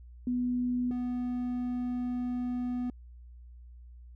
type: tone pair in turn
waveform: sine / triangle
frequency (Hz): 246.9 / 246.9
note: B3 / B3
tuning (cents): 0 / 0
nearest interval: unison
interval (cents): 0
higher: neither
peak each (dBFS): -27 / -28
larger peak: first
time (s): 0.27-0.91 / 0.91-2.9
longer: second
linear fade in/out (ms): 2
effects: added 60 Hz sine -47 dBFS peak until 4.15 s